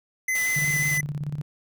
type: tone with vibrato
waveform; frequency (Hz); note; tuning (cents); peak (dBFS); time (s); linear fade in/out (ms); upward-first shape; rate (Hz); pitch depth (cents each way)
square; 2024; B6; +42; -23; 0.28-1.01; 5; square; 5.5; 14
type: noise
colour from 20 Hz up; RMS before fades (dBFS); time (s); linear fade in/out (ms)
white; -35; 0.35-0.98; 2
type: tone with tremolo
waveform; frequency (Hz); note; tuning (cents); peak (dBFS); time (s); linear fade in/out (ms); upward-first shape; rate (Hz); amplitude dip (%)
sine; 146.83; D3; 0; -25; 0.56-1.42; 5; square; 17; 65
effects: none